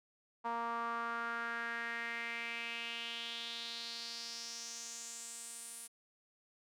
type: tone with band-pass filter sweep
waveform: sawtooth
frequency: 233.1 Hz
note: A#3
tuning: in tune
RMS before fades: -42 dBFS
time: 0.44-5.88 s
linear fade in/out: 20 ms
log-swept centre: 970 to 10000 Hz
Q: 4.1
effects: none